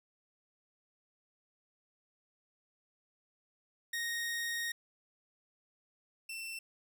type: tone pair in turn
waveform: sawtooth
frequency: 1864.7 / 2685 Hz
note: A#6 / E7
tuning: 0 / +31 cents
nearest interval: tritone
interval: 631 cents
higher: second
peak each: -31 / -37 dBFS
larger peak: first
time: 3.93-4.72 / 6.29-6.59 s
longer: first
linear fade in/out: 5 ms
effects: none